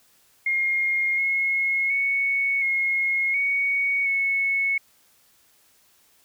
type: tone with pitch steps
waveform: sine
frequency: 2135 / 2167 / 2217 / 2158 / 2234 / 2202 Hz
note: C7 / C#7 / C#7 / C#7 / C#7 / C#7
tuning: +34 / -40 / 0 / -47 / +13 / -12 cents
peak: -20 dBFS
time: 0.46-4.78 s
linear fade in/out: 5 ms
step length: 720 ms
effects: white hiss -60 dBFS RMS until 6.24 s